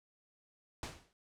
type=noise with exponential decay; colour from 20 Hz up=pink; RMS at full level=-39 dBFS; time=0.83-1.13 s; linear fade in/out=1 ms; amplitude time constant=65 ms; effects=low-pass 8000 Hz 12 dB/octave